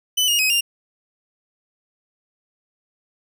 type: tone with pitch steps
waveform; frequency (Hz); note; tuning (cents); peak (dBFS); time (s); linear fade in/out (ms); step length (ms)
sawtooth; 3005 / 2856 / 2532 / 2796; F#7 / F7 / D#7 / F7; +26 / +38 / +30 / +1; -13; 0.17-0.61; 10; 110
effects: none